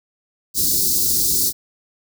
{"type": "band-stop noise", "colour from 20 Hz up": "white", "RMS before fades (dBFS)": -18, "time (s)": [0.54, 1.53], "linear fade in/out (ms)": 50, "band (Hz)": [400, 4200], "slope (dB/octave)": 48, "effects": []}